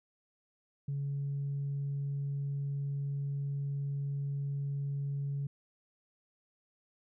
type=tone; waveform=sine; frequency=140.5 Hz; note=C#3; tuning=24 cents sharp; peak=-31 dBFS; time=0.88-5.47 s; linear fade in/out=5 ms; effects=tanh soft clip ceiling -29 dBFS